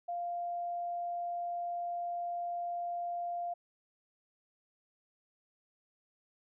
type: tone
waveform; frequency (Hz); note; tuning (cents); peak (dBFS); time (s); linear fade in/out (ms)
sine; 697; F5; -4; -34; 0.08-3.54; 10
effects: none